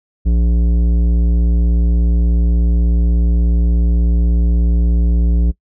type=tone with tanh clipping; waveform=sine; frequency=58.27 Hz; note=A#1; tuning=in tune; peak=-12 dBFS; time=0.25-5.52 s; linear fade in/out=20 ms; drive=12 dB; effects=noise-tail reverb RT60 0.1 s tail -22 dB re dry